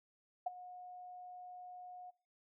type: tone with ADSR envelope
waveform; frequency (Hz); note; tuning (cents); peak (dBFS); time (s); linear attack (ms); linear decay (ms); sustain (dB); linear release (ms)
sine; 724; F#5; -38; -31; 0.46-2.11; 8; 18; -17; 16
effects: noise-tail reverb RT60 0.4 s tail -22 dB re dry